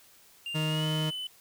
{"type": "tone with pitch glide", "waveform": "triangle", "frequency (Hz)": [2795, 3013], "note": ["F7", "F#7"], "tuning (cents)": [1, 31], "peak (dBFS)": -32, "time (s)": [0.46, 1.27], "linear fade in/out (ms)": 2, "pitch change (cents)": 130, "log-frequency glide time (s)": [0.67, 0.87]}
{"type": "tone", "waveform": "40% pulse", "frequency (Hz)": 155.56, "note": "D#3", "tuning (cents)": 0, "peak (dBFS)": -27, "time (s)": [0.54, 1.11], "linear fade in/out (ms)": 20}
{"effects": ["white hiss -58 dBFS RMS until 1.4 s"]}